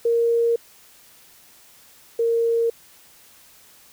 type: tone pair in turn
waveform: sine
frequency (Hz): 466.2 / 462.4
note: A#4 / A#4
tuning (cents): 0 / -14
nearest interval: unison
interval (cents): 14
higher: first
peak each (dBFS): -16 / -17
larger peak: first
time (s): 0.05-0.56 / 2.19-2.7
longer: neither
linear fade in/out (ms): 5
effects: white hiss -51 dBFS RMS until 3.92 s